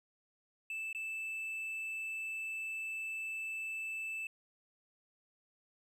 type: tone with dropouts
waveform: triangle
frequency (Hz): 2637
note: E7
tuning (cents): 0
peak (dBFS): -36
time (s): 0.7-4.27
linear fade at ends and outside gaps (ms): 2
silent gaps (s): 0.929-0.948
effects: none